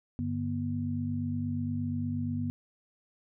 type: tone cluster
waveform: sine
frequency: 98.6 / 147.1 / 242.4 Hz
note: G2 / D3 / B3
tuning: +11 / +3 / -32 cents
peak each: -34 / -37 / -32 dBFS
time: 0.19-2.5 s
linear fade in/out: 0 ms
effects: none